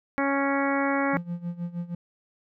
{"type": "harmonic tone", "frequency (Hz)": 277.2, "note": "C#4", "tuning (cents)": 0, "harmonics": [1, 2, 3, 4, 5, 6, 7, 8], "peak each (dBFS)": [-26, -29, -31, -32, -33, -34, -34, -35], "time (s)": [0.18, 1.17], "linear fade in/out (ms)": 0}
{"type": "tone with tremolo", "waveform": "triangle", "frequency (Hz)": 173.3, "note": "F3", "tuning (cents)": -13, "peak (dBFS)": -25, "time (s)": [1.13, 1.95], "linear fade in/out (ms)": 5, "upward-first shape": "sine", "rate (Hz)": 6.4, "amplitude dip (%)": 85}
{"effects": []}